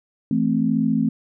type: chord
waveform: sine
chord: A minor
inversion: second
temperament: equal with one note detuned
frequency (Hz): 165.77 / 220 / 261.6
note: E3 / A3 / C4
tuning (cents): +10 / 0 / 0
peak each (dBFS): -24 / -20 / -21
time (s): 0.31-1.09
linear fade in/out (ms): 2
effects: none